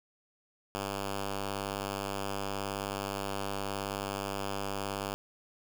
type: tone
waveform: 5% pulse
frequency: 99.1 Hz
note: G2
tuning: 19 cents sharp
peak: -22 dBFS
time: 0.75-5.14 s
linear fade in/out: 0 ms
effects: 8-bit